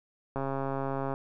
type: click train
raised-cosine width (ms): 1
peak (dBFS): -19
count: 107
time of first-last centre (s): 0.36-1.139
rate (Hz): 136
effects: none